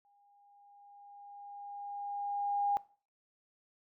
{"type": "tone with exponential growth", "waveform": "sine", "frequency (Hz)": 811, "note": "G#5", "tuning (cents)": -41, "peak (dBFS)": -26, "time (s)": [0.05, 2.77], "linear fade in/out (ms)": 0, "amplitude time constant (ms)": 590, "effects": ["noise-tail reverb RT60 0.4 s tail -20 dB re dry"]}